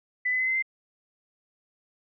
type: tone with pitch steps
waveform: sine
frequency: 1997 / 2018 / 2039 / 2060 / 2082 Hz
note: B6 / B6 / C7 / C7 / C7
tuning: +19 / +37 / -45 / -28 / -9 cents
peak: -23 dBFS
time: 0.25-0.625 s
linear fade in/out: 10 ms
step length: 75 ms
effects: none